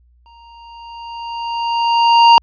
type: tone with exponential growth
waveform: square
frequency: 932.3 Hz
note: A#5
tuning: in tune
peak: -4 dBFS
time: 0.26-2.38 s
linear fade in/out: 0 ms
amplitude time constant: 460 ms
effects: added 60 Hz sine -49 dBFS peak until 2.42 s + resampled to 11025 Hz